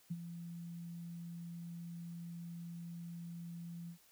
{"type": "tone with ADSR envelope", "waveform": "sine", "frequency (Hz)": 170.2, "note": "F3", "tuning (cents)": -44, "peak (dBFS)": -35, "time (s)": [0.1, 3.98], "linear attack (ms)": 13, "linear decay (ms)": 44, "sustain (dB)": -9, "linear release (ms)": 90, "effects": ["white hiss -67 dBFS RMS until 4.11 s"]}